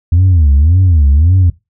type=tone with vibrato; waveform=sine; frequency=80.8 Hz; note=E2; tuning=34 cents flat; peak=-3 dBFS; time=0.12-1.5 s; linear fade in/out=5 ms; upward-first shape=sine; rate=1.8 Hz; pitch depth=270 cents each way; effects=noise-tail reverb RT60 0.2 s tail -19 dB re dry + tanh soft clip ceiling -3 dBFS